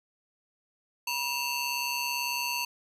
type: ring-modulated tone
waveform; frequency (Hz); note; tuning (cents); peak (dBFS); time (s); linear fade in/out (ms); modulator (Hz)
20% pulse; 1800; A6; +39; -21; 1.07-2.65; 5; 831
effects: none